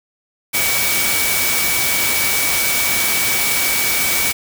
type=tone in noise; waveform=sine; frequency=2271 Hz; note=C#7; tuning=41 cents sharp; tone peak=-21 dBFS; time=0.53-4.33 s; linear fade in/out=20 ms; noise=white; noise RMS=-18 dBFS; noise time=0.53-4.33 s; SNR=-6 dB; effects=none